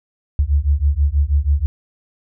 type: beating tone pair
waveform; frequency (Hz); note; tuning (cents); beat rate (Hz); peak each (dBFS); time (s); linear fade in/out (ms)
sine; 69 / 75.2; C#2 / D2; -7 / +42; 6.2; -16; 0.39-1.66; 0
effects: none